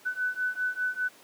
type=beating tone pair; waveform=sine; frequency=1496 / 1501 Hz; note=F#6 / F#6; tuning=+19 / +24 cents; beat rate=5 Hz; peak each=-31 / -30 dBFS; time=0.05-1.09 s; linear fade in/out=20 ms; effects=pink hiss -54 dBFS RMS until 1.23 s + high-pass 300 Hz 12 dB/octave